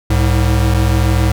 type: tone pair together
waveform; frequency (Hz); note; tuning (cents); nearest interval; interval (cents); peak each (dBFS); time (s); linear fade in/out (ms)
square; 65.41 / 106.68; C2 / G#2; 0 / +47; minor sixth; 847; -14; 0.1-1.32; 5
effects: none